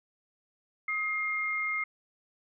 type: tone pair together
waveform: sine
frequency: 1265 / 2122 Hz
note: D#6 / C7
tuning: +28 / +24 cents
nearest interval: major sixth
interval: 896 cents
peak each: -36 / -29 dBFS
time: 0.88-1.84 s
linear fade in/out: 5 ms
effects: none